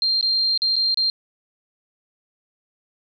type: tone with dropouts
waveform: sine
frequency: 4183 Hz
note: C8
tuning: 1 cent flat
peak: -17 dBFS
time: 0.02-1.1 s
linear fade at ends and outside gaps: 1 ms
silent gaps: 0.211-0.227 / 0.576-0.619 / 0.757-0.764 / 0.944-0.973 s
effects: none